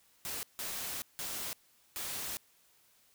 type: noise bursts at uneven times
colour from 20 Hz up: white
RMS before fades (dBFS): -39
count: 4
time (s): 0.25-0.43 / 0.59-1.02 / 1.19-1.53 / 1.96-2.37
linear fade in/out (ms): 0
effects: white hiss -67 dBFS RMS until 3.14 s